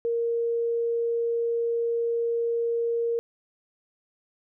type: tone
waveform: sine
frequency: 466.2 Hz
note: A#4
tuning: in tune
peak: -23 dBFS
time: 0.05-3.19 s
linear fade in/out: 0 ms
effects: none